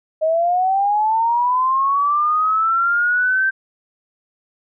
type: linear sweep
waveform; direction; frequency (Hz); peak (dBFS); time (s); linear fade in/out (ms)
sine; up; 622.3 to 1568; -14; 0.21-3.51; 20
effects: none